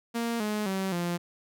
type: tone with pitch steps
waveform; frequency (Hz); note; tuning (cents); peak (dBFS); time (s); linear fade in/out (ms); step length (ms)
sawtooth; 233.1 / 211.3 / 191.54 / 173.62; A#3 / G#3 / G3 / F3; 0 / +30 / -40 / -10; -24; 0.14-1.18; 20; 260
effects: none